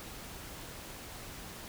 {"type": "silence", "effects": ["pink hiss -46 dBFS RMS until 1.68 s"]}